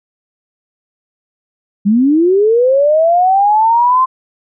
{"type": "linear sweep", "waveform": "sine", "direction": "up", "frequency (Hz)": [192.6, 1052], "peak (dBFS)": -7, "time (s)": [1.85, 4.06], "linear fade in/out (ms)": 20, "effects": []}